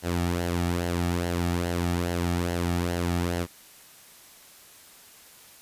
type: tone with flanger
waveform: sawtooth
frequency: 87 Hz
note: F2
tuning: 6 cents flat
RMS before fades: -27 dBFS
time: 0.02-3.47 s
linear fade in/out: 50 ms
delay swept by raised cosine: 0.82 to 2.02 ms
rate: 2.4 Hz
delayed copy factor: -0.55
effects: white hiss -51 dBFS RMS until 5.61 s + resampled to 32000 Hz